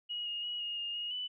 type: tone with pitch steps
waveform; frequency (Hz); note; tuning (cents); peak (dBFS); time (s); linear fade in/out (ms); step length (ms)
sine; 2897 / 2854 / 2909 / 2857 / 2832 / 2870 / 2984; F#7 / F7 / F#7 / F7 / F7 / F7 / F#7; -37 / +37 / -30 / +39 / +23 / +47 / +14; -35; 0.09-1.28; 20; 170
effects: none